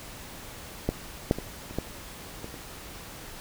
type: clicks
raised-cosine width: 2 ms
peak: -11 / -7 / -19 / -27 / -14 / -23 / -28 dBFS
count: 7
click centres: 0.89 / 1.311 / 1.386 / 1.71 / 1.786 / 2.444 / 2.542 s
effects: pink hiss -43 dBFS RMS until 3.4 s